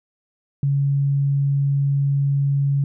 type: tone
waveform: sine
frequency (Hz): 140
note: C#3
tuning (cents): +18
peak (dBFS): -16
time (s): 0.63-2.84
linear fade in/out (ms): 2
effects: none